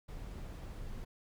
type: noise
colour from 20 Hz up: brown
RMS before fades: -44 dBFS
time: 0.08-1.05 s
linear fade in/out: 10 ms
effects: none